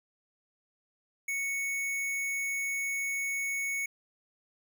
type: tone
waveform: square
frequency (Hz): 2217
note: C#7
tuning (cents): 0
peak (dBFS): -31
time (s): 1.28-3.86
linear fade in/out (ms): 5
effects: none